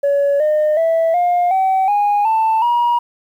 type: tone with pitch steps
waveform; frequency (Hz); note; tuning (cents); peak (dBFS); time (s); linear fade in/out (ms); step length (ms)
sine; 565 / 609.1 / 656.6 / 707.8 / 762.9 / 822.4 / 886.6 / 955.7; C#5 / D#5 / E5 / F5 / G5 / G#5 / A5 / A#5; +33 / -37 / -7 / +23 / -47 / -17 / +13 / +43; -10; 0.03-2.99; 10; 370
effects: tanh soft clip ceiling -10 dBFS + 8-bit